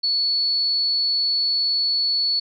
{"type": "tone", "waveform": "sine", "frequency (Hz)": 4421, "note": "C#8", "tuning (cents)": -5, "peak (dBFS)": -18, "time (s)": [0.03, 2.4], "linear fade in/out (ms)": 10, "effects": []}